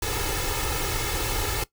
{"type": "noise with comb filter", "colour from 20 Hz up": "pink", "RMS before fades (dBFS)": -27, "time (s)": [0.02, 1.64], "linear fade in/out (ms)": 5, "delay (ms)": 2.3, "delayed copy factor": 0.85, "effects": ["noise-tail reverb RT60 0.1 s tail -18 dB re dry"]}